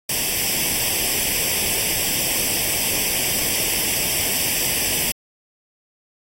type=noise with comb filter; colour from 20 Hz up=white; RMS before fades=-21 dBFS; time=0.09-5.12 s; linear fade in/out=5 ms; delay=0.37 ms; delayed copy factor=+0.8; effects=AAC 48 kbps